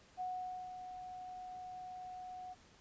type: tone with ADSR envelope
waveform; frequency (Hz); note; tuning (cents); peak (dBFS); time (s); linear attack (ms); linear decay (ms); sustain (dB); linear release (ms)
sine; 735; F#5; -12; -37; 0.17-2.55; 37; 490; -8; 29
effects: pink hiss -64 dBFS RMS until 2.8 s + resampled to 16000 Hz